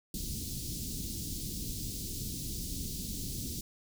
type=band-stop noise; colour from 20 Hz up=pink; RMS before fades=-38 dBFS; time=0.14-3.61 s; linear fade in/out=2 ms; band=300 to 4200 Hz; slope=24 dB/octave; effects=none